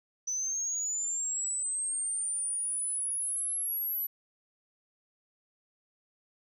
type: linear sweep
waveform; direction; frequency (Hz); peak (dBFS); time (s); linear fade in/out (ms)
sine; up; 5970 to 11870; -29; 0.27-4.07; 10
effects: tanh soft clip ceiling -25 dBFS